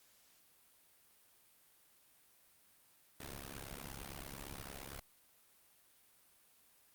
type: noise with amplitude modulation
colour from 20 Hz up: pink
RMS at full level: -44 dBFS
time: 3.2-5 s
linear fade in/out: 5 ms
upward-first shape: sine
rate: 68.8 Hz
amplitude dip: 100%
effects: white hiss -68 dBFS RMS until 6.94 s + Opus 48 kbps